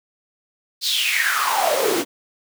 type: noise with high-pass filter sweep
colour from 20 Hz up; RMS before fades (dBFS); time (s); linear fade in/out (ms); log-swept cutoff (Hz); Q
pink; -20; 0.81-2.05; 50; 4500 to 290; 6.7
effects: none